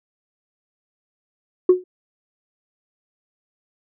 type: tone with exponential decay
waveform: sine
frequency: 364.9 Hz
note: F#4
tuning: 24 cents flat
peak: -4 dBFS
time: 1.69-1.84 s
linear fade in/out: 5 ms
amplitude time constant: 31 ms
effects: tanh soft clip ceiling -5 dBFS